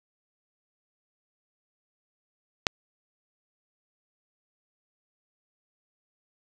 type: click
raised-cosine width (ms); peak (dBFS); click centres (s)
0.2; -3; 2.668
effects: none